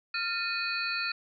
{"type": "tone cluster", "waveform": "sine", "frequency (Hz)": [1390, 1803, 2486, 4068, 4423], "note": ["F6", "A6", "D#7", "C8", "C#8"], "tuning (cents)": [-9, 42, -2, -50, -5], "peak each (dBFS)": [-34, -39, -33, -39, -36], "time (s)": [0.14, 1.12], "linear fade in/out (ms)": 5, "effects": []}